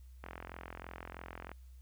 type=click train; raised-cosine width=0.5 ms; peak=-29 dBFS; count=56; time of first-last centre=0.24-1.516 s; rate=43.1 Hz; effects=added 63 Hz sine -51 dBFS peak until 1.81 s + white hiss -73 dBFS RMS until 1.81 s